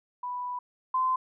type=tone pair in turn; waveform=sine; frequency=987.8 / 1031.1 Hz; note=B5 / C6; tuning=0 / -26 cents; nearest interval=minor second; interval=74 cents; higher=second; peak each=-31 / -23 dBFS; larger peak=second; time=0.23-0.59 / 0.94-1.16 s; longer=first; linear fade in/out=5 ms; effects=none